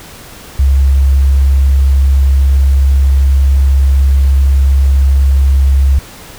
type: tone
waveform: sine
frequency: 68 Hz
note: C#2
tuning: 33 cents flat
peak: -5 dBFS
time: 0.59-5.99 s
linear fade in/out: 5 ms
effects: pink hiss -33 dBFS RMS until 6.38 s